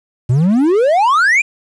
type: exponential sweep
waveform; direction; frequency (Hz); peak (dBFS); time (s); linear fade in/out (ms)
triangle; up; 115.4 to 2489; -7; 0.29-1.42; 10
effects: resampled to 22050 Hz + 7-bit